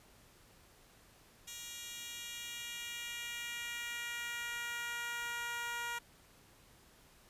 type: tone with high-pass filter sweep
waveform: 10% pulse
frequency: 474.1 Hz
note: A#4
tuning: 29 cents sharp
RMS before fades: -42 dBFS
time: 1.47-5.99 s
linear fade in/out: 10 ms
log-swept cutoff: 4300 to 1000 Hz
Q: 1.3
effects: pink hiss -63 dBFS RMS until 7.29 s + resampled to 32000 Hz